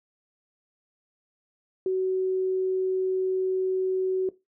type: tone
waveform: sine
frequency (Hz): 375.1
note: F#4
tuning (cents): +24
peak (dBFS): -22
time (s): 1.86-4.29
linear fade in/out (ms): 2
effects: noise-tail reverb RT60 0.2 s tail -17 dB re dry